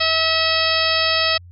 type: harmonic tone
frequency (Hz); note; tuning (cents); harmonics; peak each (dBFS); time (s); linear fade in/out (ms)
646; E5; -35; 1 / 2 / 3 / 4 / 5 / 6 / 7 / 8; -24 / -24 / -24 / -24 / -24 / -24 / -24 / -24; 0-1.38; 10
effects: added 88 Hz sine -39 dBFS peak until 1.51 s